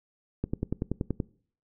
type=click train; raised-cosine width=3 ms; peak=-15 dBFS; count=9; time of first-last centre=0.44-1.202 s; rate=10.5 Hz; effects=noise-tail reverb RT60 0.5 s tail -22 dB re dry